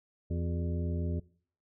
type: harmonic tone with a mistuned harmonic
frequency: 85 Hz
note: F2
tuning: 46 cents flat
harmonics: 1 / 2 / 3 / 4 / 5 / 7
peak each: -31 / -37 / -41 / -43 / -45 / -48 dBFS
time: 0.3-1.2 s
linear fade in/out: 10 ms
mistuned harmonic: 4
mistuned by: +91 cents
effects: noise-tail reverb RT60 0.5 s tail -21 dB re dry